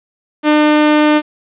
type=tone; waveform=sawtooth; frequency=301.4 Hz; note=D4; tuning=45 cents sharp; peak=-4 dBFS; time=0.43-1.22 s; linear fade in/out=50 ms; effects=resampled to 8000 Hz + 7-bit